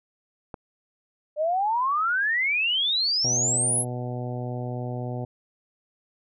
click, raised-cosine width 1 ms, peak -21 dBFS, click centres 0.542 s
sine exponential sweep, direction up, 587.3 to 11220 Hz, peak -21 dBFS, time 1.36-3.85 s, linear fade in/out 50 ms
harmonic tone, 123.47 Hz, B2, in tune, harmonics 1 / 2 / 3 / 4 / 5 / 6 / 7, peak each -30 / -36 / -39 / -39 / -39 / -40 / -47 dBFS, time 3.24-5.25 s, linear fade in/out 5 ms
effects none

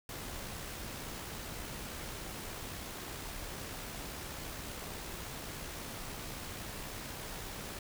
pink noise with amplitude modulation, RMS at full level -42 dBFS, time 0.09-7.79 s, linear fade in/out 2 ms, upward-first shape sine, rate 63.6 Hz, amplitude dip 25%, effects none

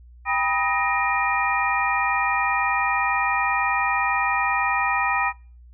sine tone cluster, 793 / 977 / 1259 / 1866 / 2407 Hz, G5 / B5 / D#6 / A#6 / D7, +20 / -19 / +20 / +1 / +42 cents, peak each -26 dBFS, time 0.25-5.33 s, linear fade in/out 50 ms, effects noise-tail reverb RT60 0.4 s tail -24 dB re dry + added 60 Hz sine -44 dBFS peak until 5.73 s

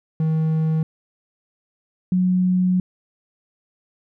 triangle / sine tone pair in turn, 158.6 / 182.82 Hz, D#3 / F#3, +33 / -20 cents, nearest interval major second, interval 247 cents, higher second, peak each -15 dBFS, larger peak neither, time 0.2-0.83 / 2.12-2.8 s, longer second, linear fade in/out 2 ms, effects none

